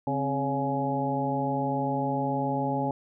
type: harmonic tone with a mistuned harmonic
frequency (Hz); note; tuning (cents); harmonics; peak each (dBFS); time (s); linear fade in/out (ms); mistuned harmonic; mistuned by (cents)
139.9; C#3; +16; 1 / 2 / 3 / 4 / 5 / 6; -32 / -30 / -37 / -33 / -37 / -30; 0.07-2.91; 2; 2; -81
effects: none